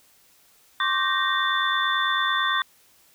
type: tone cluster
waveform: sine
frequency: 1072 / 1161 / 1557 / 1861 / 3527 Hz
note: C6 / D6 / G6 / A#6 / A7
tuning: +42 / -20 / -12 / -3 / +3 cents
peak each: -27 dBFS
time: 0.8-2.62 s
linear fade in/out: 2 ms
effects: white hiss -58 dBFS RMS until 3.14 s